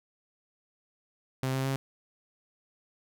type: tone with pitch steps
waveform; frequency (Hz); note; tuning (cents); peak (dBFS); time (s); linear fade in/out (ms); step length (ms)
sawtooth; 131.3 / 133.13 / 134.99; C3 / C3 / C#3; +6 / +30 / -46; -24; 1.43-1.76; 0; 110
effects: none